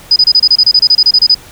sine tone bursts, 4978 Hz, D#8, in tune, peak -3 dBFS, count 16, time 0.11-1.346 s, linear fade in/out 5 ms, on 51 ms, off 28 ms, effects pink hiss -36 dBFS RMS until 1.51 s

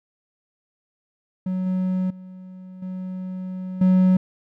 triangle tone with level steps, 185.3 Hz, F#3, 3 cents sharp, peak -20 / -18 / -35 / -26 / -11 dBFS, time 1.46-4.17 s, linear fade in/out 5 ms, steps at 1.66 / 2.1 / 2.82 / 3.81 s, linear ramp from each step 5 ms, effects none

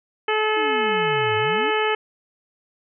harmonic tone, 431.2 Hz, A4, 35 cents flat, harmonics 1 / 2 / 3 / 4 / 5 / 6 / 7, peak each -22 / -25 / -27 / -28 / -29 / -30 / -30 dBFS, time 0.28-1.95 s, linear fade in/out 5 ms
sine exponential two-way sweep, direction down then up, 335.3 to 103.7 to 335.3 Hz, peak -30 dBFS, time 0.56-1.71 s, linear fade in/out 10 ms, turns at 1.37 s
effects none

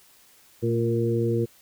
harmonic tone with a mistuned harmonic, 116.54 Hz, A#2, in tune, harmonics 1 / 2 / 3 / 4, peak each -25 / -29 / -26 / -27 dBFS, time 0.62-1.46 s, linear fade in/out 20 ms, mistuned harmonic 2, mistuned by -39 cents, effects white hiss -56 dBFS RMS until 1.61 s

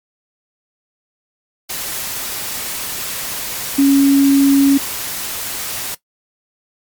sine tone in noise, 277.2 Hz, C#4, in tune, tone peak -7 dBFS, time 3.78-4.78 s, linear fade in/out 10 ms, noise white, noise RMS -24 dBFS, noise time 1.69-5.95 s, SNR +14 dB, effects noise-tail reverb RT60 0.1 s tail -17 dB re dry + MP3 96 kbps

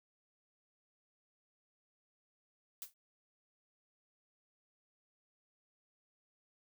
blue noise with exponential decay, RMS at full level -40 dBFS, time 2.82-2.94 s, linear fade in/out 1 ms, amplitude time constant 24 ms, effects none

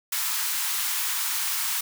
white high-pass noise, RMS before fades -27 dBFS, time 0.12-1.81 s, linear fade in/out 5 ms, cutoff 860 Hz, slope 48 dB/octave, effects none

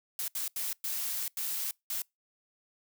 blue noise bursts at uneven times, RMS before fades -34 dBFS, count 6, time 0.19-0.28 / 0.35-0.48 / 0.56-0.73 / 0.84-1.28 / 1.37-1.71 / 1.9-2.02 s, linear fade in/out 2 ms, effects noise-tail reverb RT60 0.2 s tail -26 dB re dry

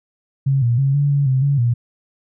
sine tone with pitch steps, 136.4 / 118.9 / 136.9 / 143.2 / 141.7 / 131 / 141.2 / 119.5 Hz, C#3 / A#2 / C#3 / D3 / C#3 / C3 / C#3 / A#2, -28 / +35 / -21 / -43 / +38 / +2 / +32 / +43 cents, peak -13 dBFS, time 0.46-1.74 s, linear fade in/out 10 ms, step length 160 ms, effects none

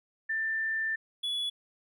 sine / triangle tone pair in turn, 1781 / 3407 Hz, A6 / G#7, +21 / +44 cents, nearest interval major seventh, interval 1123 cents, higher second, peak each -28 dBFS, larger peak neither, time 0.29-0.96 / 1.23-1.5 s, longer first, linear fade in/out 10 ms, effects none

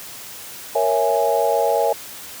sine chord, A# half-diminished seventh, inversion none, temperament equal, 466.2 / 554.4 / 659.3 / 830.6 Hz, A#4 / C#5 / E5 / G#5, 0 / 0 / 0 / 0 cents, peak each -21 dBFS, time 0.75-1.93 s, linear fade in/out 5 ms, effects white hiss -36 dBFS RMS until 2.4 s + high-pass 60 Hz 12 dB/octave

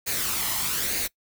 white noise with flanger, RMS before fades -27 dBFS, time 0.06-1.08 s, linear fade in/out 20 ms, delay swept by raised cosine 0.45 to 0.99 ms, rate 1.1 Hz, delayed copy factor +0.5, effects noise-tail reverb RT60 0.1 s tail -22 dB re dry

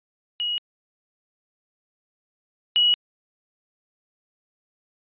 sine tone pair in turn, 2900 / 2917 Hz, F#7 / F#7, -35 / -25 cents, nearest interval unison, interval 10 cents, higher second, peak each -23 / -15 dBFS, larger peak second, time 0.4-0.58 / 2.76-2.94 s, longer neither, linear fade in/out 0 ms, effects resampled to 8000 Hz

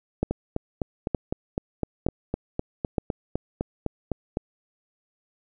two click trains, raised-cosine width 2 ms, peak -12 / -9 dBFS, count 17 / 4, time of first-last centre 0.31-4.371 / 0.23-2.982 s, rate 3.94 / 1.09 Hz, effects none

